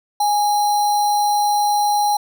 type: tone with sample-and-hold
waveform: sine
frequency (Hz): 828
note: G#5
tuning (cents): -5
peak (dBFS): -14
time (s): 0.2-2.17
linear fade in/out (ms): 5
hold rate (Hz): 4900
effects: none